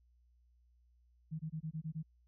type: tone bursts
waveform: sine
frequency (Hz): 157.9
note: D#3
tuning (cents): +26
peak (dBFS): -37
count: 7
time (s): 1.31-2.03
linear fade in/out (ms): 20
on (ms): 84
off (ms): 22
effects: added 60 Hz sine -66 dBFS peak until 2.27 s